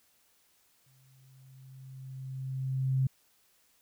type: tone with exponential growth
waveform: sine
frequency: 132.1 Hz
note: C3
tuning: 17 cents sharp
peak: -23 dBFS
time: 0.86-3.07 s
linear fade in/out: 5 ms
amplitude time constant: 480 ms
effects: white hiss -68 dBFS RMS until 3.81 s